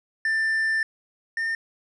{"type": "tone pair in turn", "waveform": "triangle", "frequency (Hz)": [1780, 1813.2], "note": ["A6", "A#6"], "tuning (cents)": [20, -48], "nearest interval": "unison", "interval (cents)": 32, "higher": "second", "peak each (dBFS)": [-19, -22], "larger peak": "first", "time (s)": [[0.25, 0.83], [1.37, 1.55]], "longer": "first", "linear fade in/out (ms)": 2, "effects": ["resampled to 22050 Hz"]}